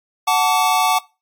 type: chord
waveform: square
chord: D major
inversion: first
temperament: equal with one note detuned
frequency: 740 / 880 / 1149.8 Hz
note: F#5 / A5 / D6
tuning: 0 / 0 / -37 cents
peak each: -19 dBFS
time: 0.27-0.99 s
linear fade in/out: 10 ms
effects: noise-tail reverb RT60 0.3 s tail -23 dB re dry + AAC 64 kbps